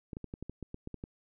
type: clicks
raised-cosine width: 3 ms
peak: -27 dBFS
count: 11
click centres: 0.132 / 0.169 / 0.243 / 0.339 / 0.426 / 0.496 / 0.627 / 0.744 / 0.874 / 0.943 / 1.039 s
effects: none